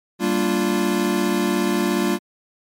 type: chord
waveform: square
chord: G minor seventh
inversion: none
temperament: equal with one note detuned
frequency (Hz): 196 / 233.1 / 293.7 / 348.2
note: G3 / Bb3 / D4 / F4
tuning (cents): 0 / 0 / 0 / -5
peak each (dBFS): -24 / -25 / -26 / -23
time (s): 0.19-2.19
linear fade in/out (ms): 50
effects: MP3 64 kbps